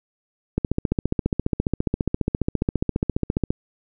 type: click train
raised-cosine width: 3 ms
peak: -7 dBFS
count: 44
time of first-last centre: 0.58-3.505 s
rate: 14.7 Hz
effects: none